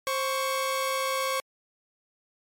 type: tone pair together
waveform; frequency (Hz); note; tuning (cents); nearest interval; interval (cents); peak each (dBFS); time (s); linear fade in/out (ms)
sawtooth; 528 / 1116.2; C5 / C#6; +16 / +12; octave + minor second; 1296; -25; 0.07-1.4; 0
effects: MP3 64 kbps